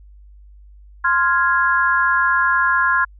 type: chord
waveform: sine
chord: F minor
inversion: second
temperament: equal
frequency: 1046.5 / 1396.9 / 1661.2 Hz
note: C6 / F6 / Ab6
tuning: 0 / 0 / 0 cents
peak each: -18 dBFS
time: 1.04-3.05 s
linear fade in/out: 10 ms
effects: added 50 Hz sine -41 dBFS peak until 3.19 s